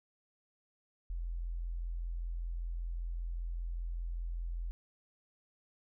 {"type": "tone", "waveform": "sine", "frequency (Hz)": 42.56, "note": "F1", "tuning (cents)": -44, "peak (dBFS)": -35, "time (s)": [1.1, 4.71], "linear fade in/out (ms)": 0, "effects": []}